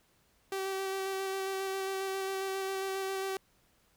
sawtooth tone with vibrato, 385.4 Hz, G4, 29 cents flat, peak -29 dBFS, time 0.52-3.37 s, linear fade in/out 2 ms, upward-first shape square, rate 7.4 Hz, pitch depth 11 cents each way, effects pink hiss -69 dBFS RMS until 3.96 s

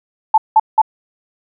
sine tone bursts, 875 Hz, A5, 10 cents flat, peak -5 dBFS, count 3, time 0.34-0.817 s, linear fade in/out 5 ms, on 39 ms, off 180 ms, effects none

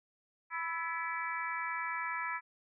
harmonic tone with a mistuned harmonic, 329.6 Hz, E4, in tune, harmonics 3 / 4 / 5 / 6 / 7, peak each -39 / -40 / -41 / -42 / -42 dBFS, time 0.5-2.41 s, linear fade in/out 50 ms, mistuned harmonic 5, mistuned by +54 cents, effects none

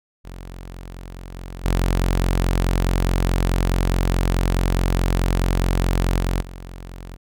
sawtooth tone with level steps, 44.71 Hz, F1, 41 cents sharp, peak -30 / -28 / -13 / -15 / -30 dBFS, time 0.24-7.17 s, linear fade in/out 20 ms, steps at 1.34 / 1.64 / 6.19 / 6.41 s, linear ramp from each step 10 ms, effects none

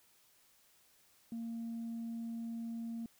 sine tone, 230 Hz, A#3, 23 cents flat, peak -37 dBFS, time 1.32-3.06 s, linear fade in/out 2 ms, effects tanh soft clip ceiling -36 dBFS + white hiss -68 dBFS RMS until 3.19 s

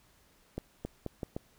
accelerating click train, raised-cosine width 2 ms, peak -22 dBFS, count 5, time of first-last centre 0.58-1.365 s, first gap 270 ms, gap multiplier 0.79, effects pink hiss -65 dBFS RMS until 1.58 s

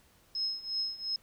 sine tone with tremolo, 5160 Hz, E8, 38 cents flat, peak -28 dBFS, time 0.35-1.16 s, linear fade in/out 2 ms, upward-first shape triangle, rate 2.8 Hz, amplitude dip 90%, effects pink hiss -64 dBFS RMS until 1.22 s

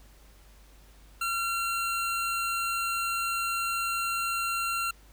25% pulse tone, 1369 Hz, F6, 35 cents flat, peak -24 dBFS, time 1.21-4.91 s, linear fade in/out 5 ms, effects added 50 Hz sine -53 dBFS peak until 5.12 s + pink hiss -59 dBFS RMS until 5.12 s

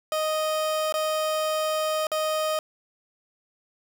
30% pulse tone with dropouts, 622.3 Hz, D#5, in tune, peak -21 dBFS, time 0.12-2.59 s, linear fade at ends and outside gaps 1 ms, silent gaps 0.924-0.94 / 2.069-2.117 s, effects none

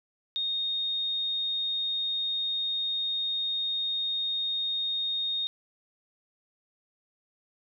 sine tone, 3700 Hz, A#7, 14 cents flat, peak -27 dBFS, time 0.36-5.47 s, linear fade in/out 0 ms, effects none

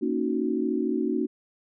sine chord, D# minor seventh, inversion second, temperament equal, 233.1 / 277.2 / 311.1 / 370 Hz, A#3 / C#4 / D#4 / F#4, 0 / 0 / 0 / 0 cents, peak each -29 dBFS, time 0.01-1.27 s, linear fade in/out 20 ms, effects none

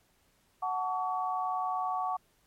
sine chord, F# minor, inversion none, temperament equal with one note detuned, 740 / 880 / 1132.7 Hz, F#5 / A5 / C#6, 0 / 0 / +37 cents, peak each -32 / -37 / -33 dBFS, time 0.62-2.17 s, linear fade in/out 10 ms, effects pink hiss -69 dBFS RMS until 2.46 s + MP3 64 kbps

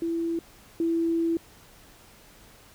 sine tone pair in turn, 333.6 / 332.2 Hz, E4 / E4, +21 / +13 cents, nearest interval unison, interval 8 cents, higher first, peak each -25 / -22 dBFS, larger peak second, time 0.02-0.39 / 0.8-1.37 s, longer second, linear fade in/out 2 ms, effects pink hiss -53 dBFS RMS until 2.74 s

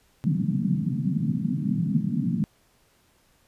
pink band-pass noise, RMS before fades -25 dBFS, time 0.24-2.44 s, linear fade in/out 0 ms, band 140 to 240 Hz, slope 48 dB/octave, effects pink hiss -63 dBFS RMS until 3.47 s + resampled to 32000 Hz

